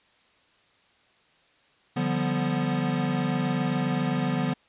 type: chord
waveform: square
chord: G dominant seventh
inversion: second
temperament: equal with one note detuned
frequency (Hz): 146.83 / 174.61 / 193.97 / 246.9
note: D3 / F3 / G3 / B3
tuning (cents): 0 / 0 / -18 / 0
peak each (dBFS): -30 / -30 / -34 / -29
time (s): 1.96-4.54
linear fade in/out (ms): 10
effects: white hiss -62 dBFS RMS until 4.68 s + resampled to 8000 Hz